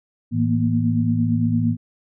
sine tone cluster, 108.7 / 163 / 229.2 / 238 Hz, A2 / E3 / A#3 / A#3, -21 / -19 / -29 / +36 cents, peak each -21 / -24 / -27 / -20 dBFS, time 0.31-1.77 s, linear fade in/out 50 ms, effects none

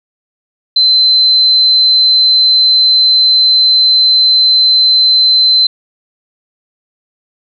sine tone, 4070 Hz, C8, 49 cents flat, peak -5 dBFS, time 0.76-5.67 s, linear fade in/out 5 ms, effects none

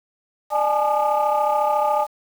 sine tone cluster, 598 / 836 / 870 / 1214 Hz, D5 / G#5 / A5 / D#6, +31 / +11 / -20 / -43 cents, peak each -21 / -20 / -22 / -25 dBFS, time 0.5-2.07 s, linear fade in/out 50 ms, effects tanh soft clip ceiling -10 dBFS + 7-bit

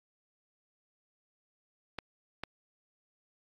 clicks, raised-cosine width 0.3 ms, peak -20 dBFS, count 2, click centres 1.987 / 2.436 s, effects AAC 64 kbps

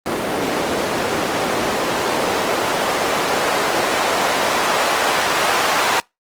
white noise with band-pass filter sweep, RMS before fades -19 dBFS, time 0.06-6 s, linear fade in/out 0 ms, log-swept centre 350 to 850 Hz, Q 0.88, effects noise-tail reverb RT60 0.2 s tail -25 dB re dry + Opus 24 kbps

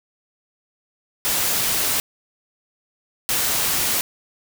white noise bursts at uneven times, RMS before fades -21 dBFS, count 2, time 1.25-2 / 3.29-4.01 s, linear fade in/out 0 ms, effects none

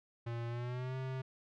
square tone with pitch glide, 117.4 to 131.02 Hz, A#2 to C3, +13 to +3 cents, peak -38 dBFS, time 0.26-1.22 s, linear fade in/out 10 ms, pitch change +190 cents, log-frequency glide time 0.48-0.96 s, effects low-pass 3000 Hz 12 dB/octave

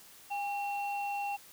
sine tone pair together, 810 / 2725 Hz, G#5 / F7, -43 / -43 cents, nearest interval octave + major sixth, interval 2100 cents, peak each -32 / -39 dBFS, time 0.3-1.37 s, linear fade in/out 20 ms, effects tanh soft clip ceiling -27 dBFS + white hiss -55 dBFS RMS until 1.52 s

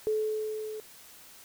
sine tone with level ramp, 431.8 Hz, A4, 33 cents flat, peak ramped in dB -24 to -36 dBFS, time 0.07-0.8 s, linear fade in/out 0 ms, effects white hiss -52 dBFS RMS until 1.44 s

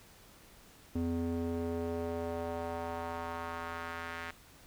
square tone with band-pass filter sweep, 83.9 Hz, E2, 31 cents sharp, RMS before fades -37 dBFS, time 0.95-4.31 s, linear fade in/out 5 ms, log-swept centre 250 to 1800 Hz, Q 1.6, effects pink hiss -58 dBFS RMS until 4.66 s

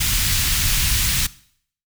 pink band-stop noise, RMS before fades -19 dBFS, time 0-1.27 s, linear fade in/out 10 ms, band 100 to 2400 Hz, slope 12 dB/octave, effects noise-tail reverb RT60 0.6 s tail -19 dB re dry

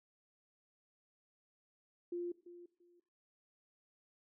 sine tone with echo, 349.2 Hz, F4, in tune, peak -37 dBFS, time 2.12-2.32 s, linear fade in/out 5 ms, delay 340 ms, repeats 2, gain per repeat -14 dB, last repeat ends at 3 s, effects noise-tail reverb RT60 0.7 s tail -19 dB re dry

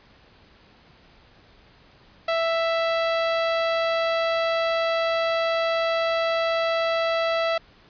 sawtooth tone, 661 Hz, E5, 5 cents sharp, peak -17 dBFS, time 2.28-7.58 s, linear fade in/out 5 ms, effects pink hiss -54 dBFS RMS until 7.89 s + resampled to 11025 Hz

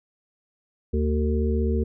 harmonic tone, 75.6 Hz, D#2, 49 cents flat, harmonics 1 / 3 / 5 / 6, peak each -22 / -27 / -29 / -30 dBFS, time 0.93-1.84 s, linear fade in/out 10 ms, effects none

